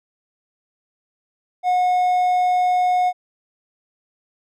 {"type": "tone", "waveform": "triangle", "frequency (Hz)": 726, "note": "F#5", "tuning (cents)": -33, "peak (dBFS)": -13, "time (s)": [1.63, 3.13], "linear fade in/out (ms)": 50, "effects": []}